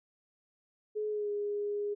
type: tone with pitch glide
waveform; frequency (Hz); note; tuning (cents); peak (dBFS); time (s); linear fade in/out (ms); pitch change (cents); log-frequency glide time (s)
sine; 425 to 411.7; G#4 to G#4; +40 to -15; -31; 0.95-1.95; 20; -55; 1.09-1.3
effects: none

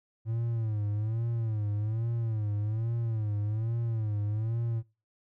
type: tone with vibrato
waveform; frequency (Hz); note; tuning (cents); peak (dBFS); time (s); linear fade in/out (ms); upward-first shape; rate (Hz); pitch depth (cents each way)
triangle; 110; A2; 0; -26; 0.25-4.83; 50; sine; 1.2; 110
effects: noise-tail reverb RT60 0.3 s tail -22 dB re dry

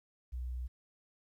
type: tone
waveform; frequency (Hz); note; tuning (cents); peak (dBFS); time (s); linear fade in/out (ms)
sine; 62.1; B1; +10; -35; 0.32-0.68; 20
effects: tanh soft clip ceiling -32 dBFS + 12-bit

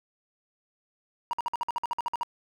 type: tone bursts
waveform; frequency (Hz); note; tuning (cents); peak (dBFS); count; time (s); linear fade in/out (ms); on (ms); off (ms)
triangle; 946; A#5; +25; -24; 13; 1.31-2.232; 0; 22; 53
effects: none

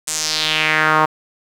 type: tone with band-pass filter sweep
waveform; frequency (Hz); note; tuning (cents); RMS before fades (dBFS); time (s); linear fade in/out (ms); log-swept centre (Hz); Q
sawtooth; 155.56; D#3; 0; -17; 0.07-1.06; 10; 8200 to 1000; 2.8
effects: 7-bit

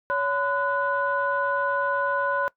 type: tone cluster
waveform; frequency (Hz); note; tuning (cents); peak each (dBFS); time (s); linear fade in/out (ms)
sine; 562 / 1014 / 1474; C#5 / B5 / F#6; +24 / +45 / -7; -26; 0.1-2.48; 0
effects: noise-tail reverb RT60 0.1 s tail -21 dB re dry + tanh soft clip ceiling -12 dBFS

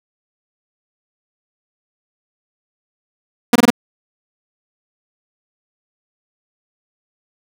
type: tone bursts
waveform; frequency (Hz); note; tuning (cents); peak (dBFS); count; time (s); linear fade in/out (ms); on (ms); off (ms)
sawtooth; 240.3; B3; -47; -3; 4; 3.53-3.704; 5; 27; 22
effects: none

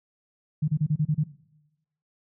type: tone bursts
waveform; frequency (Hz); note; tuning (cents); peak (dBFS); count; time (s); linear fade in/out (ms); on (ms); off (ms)
sine; 151.8; D#3; -42; -20; 7; 0.62-1.239; 10; 61; 32
effects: noise-tail reverb RT60 0.9 s tail -17 dB re dry

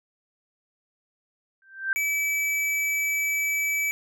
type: tone with exponential growth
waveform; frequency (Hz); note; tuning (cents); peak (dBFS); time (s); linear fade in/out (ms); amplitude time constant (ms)
sine; 1565; G6; -3; -19; 1.62-1.93; 1; 67
type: tone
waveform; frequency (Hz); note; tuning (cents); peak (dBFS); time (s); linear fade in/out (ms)
square; 2300; D7; -37; -24; 1.96-3.91; 0
effects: none

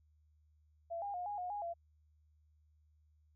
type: tone with pitch steps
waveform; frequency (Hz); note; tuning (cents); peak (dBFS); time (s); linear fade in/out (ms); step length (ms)
sine; 675 / 808 / 715 / 823 / 720 / 823 / 682; E5 / G#5 / F5 / G#5 / F#5 / G#5 / F5; +41 / -48 / +41 / -16 / -47 / -16 / -41; -38; 0.9-1.74; 20; 120
effects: added 76 Hz sine -67 dBFS peak until 3.35 s

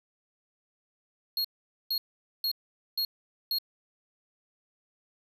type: tone bursts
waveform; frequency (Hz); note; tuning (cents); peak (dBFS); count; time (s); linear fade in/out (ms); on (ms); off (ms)
square; 4293; C8; +44; -27; 5; 1.37-3.585; 2; 75; 460
effects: none

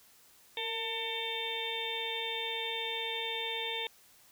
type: harmonic tone with a mistuned harmonic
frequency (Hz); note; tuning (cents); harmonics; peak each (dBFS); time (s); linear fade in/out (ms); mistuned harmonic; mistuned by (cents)
449; A4; +35; 1 / 2 / 4 / 5 / 6 / 7 / 8; -41 / -42 / -46 / -41 / -44 / -43 / -37; 0.57-3.87; 2; 1; +39
effects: white hiss -61 dBFS RMS until 4.31 s

